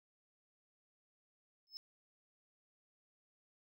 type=tone with exponential growth; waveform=triangle; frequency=5210 Hz; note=E8; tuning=21 cents flat; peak=-39 dBFS; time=1.67-1.77 s; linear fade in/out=0 ms; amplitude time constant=21 ms; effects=none